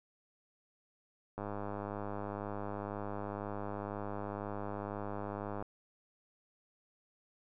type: click train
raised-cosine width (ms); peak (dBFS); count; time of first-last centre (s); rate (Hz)
1; -26; 434; 1.38-5.625; 102
effects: none